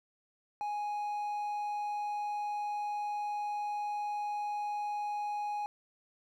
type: tone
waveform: triangle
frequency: 830.6 Hz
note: G#5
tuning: in tune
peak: -31 dBFS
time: 0.61-5.66 s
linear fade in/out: 0 ms
effects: none